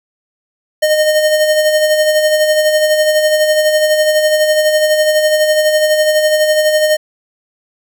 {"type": "tone with tremolo", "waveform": "square", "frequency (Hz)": 614, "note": "D#5", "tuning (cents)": -23, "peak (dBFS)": -8, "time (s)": [0.82, 6.97], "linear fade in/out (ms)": 10, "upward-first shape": "sine", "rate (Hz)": 12, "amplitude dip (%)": 45, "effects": []}